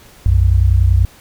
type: tone pair together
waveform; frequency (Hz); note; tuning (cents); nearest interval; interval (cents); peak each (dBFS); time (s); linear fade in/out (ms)
sine; 62 / 92.43; B1 / F#2; +7 / -1; perfect fifth; 692; -11; 0.26-1.05; 0
effects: pink hiss -44 dBFS RMS until 1.2 s